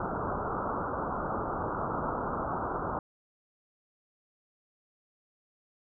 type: low-pass noise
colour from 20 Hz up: white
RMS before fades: -33 dBFS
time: 0-2.99 s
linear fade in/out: 2 ms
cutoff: 1400 Hz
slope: 96 dB/octave
effects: none